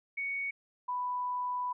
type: tone pair in turn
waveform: sine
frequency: 2229 / 991.2 Hz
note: C#7 / B5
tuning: +9 / +6 cents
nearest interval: octave + major second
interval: 1403 cents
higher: first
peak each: -32 / -31 dBFS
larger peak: second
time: 0.17-0.51 / 0.88-1.73 s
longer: second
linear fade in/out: 10 ms
effects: none